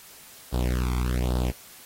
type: tone with flanger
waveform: sawtooth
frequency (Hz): 61.74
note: B1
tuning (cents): 0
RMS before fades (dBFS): -25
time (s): 0.52-1.52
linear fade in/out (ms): 20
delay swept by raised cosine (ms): 0.22 to 0.89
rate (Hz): 1.2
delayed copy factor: +0.95
effects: white hiss -48 dBFS RMS until 1.85 s + AAC 48 kbps